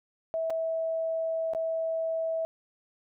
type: tone with dropouts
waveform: sine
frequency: 651 Hz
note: E5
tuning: 22 cents flat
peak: -27 dBFS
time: 0.34-2.45 s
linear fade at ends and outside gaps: 0 ms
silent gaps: 0.5-0.504 / 1.535-1.549 s
effects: none